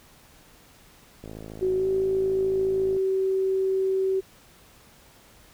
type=click train; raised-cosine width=2 ms; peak=-26 dBFS; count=94; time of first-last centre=1.24-2.965 s; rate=53.9 Hz
type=tone with pitch glide; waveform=sine; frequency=373 to 381.9 Hz; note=F#4 to G4; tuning=+14 to -45 cents; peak=-21 dBFS; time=1.61-4.21 s; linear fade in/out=20 ms; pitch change=+41 cents; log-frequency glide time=1.75-1.88 s
effects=pink hiss -54 dBFS RMS until 5.53 s